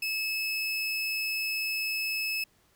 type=tone; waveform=30% pulse; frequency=2597 Hz; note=E7; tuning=26 cents flat; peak=-26 dBFS; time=0.02-2.44 s; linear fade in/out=5 ms; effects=pink hiss -66 dBFS RMS until 2.75 s